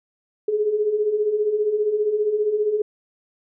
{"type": "beating tone pair", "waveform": "sine", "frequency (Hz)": [409.3, 424.3], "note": ["G#4", "G#4"], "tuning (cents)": [-25, 37], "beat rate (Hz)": 15, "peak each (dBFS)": [-26, -19], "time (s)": [0.48, 2.82], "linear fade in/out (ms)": 5, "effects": []}